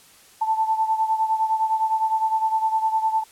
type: beating tone pair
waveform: sine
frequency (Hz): 880 / 889.8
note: A5 / A5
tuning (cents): 0 / +19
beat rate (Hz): 9.8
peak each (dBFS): -20 / -25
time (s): 0.41-3.24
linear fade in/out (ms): 10
effects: white hiss -51 dBFS RMS until 3.31 s + low-pass 12000 Hz 12 dB/octave